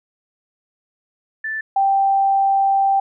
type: tone pair in turn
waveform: sine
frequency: 1760 / 784 Hz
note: A6 / G5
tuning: 0 / 0 cents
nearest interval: octave + major second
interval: 1400 cents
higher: first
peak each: -22 / -13 dBFS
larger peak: second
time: 1.44-1.61 / 1.76-3 s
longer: second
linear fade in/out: 5 ms
effects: none